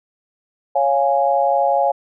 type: chord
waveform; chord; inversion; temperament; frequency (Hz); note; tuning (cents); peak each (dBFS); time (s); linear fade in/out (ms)
sine; Db major; none; equal; 554.4 / 698.5 / 830.6; Db5 / F5 / Ab5; 0 / 0 / 0; -18; 0.75-1.92; 10
effects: none